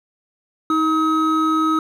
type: tone pair together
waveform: triangle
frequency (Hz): 316.1 / 1273.2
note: D#4 / D#6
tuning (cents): +27 / +39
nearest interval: 2 octaves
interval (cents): 2412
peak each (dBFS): -16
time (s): 0.7-1.79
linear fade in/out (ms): 2
effects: none